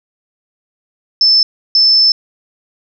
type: tone bursts at uneven times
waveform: sine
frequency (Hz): 5274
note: E8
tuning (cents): 0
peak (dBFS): -6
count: 2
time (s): 1.21-1.43 / 1.75-2.12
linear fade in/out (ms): 2
effects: none